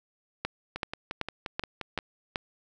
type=two click trains; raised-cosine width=0.3 ms; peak=-18 / -13 dBFS; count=8 / 6; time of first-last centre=0.76-1.988 / 0.45-2.358 s; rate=5.7 / 2.62 Hz; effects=none